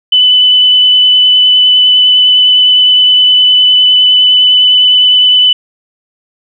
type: tone with vibrato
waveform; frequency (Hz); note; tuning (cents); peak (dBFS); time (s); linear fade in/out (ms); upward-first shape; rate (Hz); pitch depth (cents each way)
sine; 3000; F#7; +23; -3; 0.12-5.53; 5; sine; 9.8; 10
effects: none